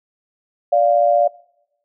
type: tone pair together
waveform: sine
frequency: 583 / 699 Hz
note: D5 / F5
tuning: -13 / +1 cents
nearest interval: minor third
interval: 314 cents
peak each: -14 dBFS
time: 0.72-1.28 s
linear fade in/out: 10 ms
effects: noise-tail reverb RT60 0.8 s tail -23 dB re dry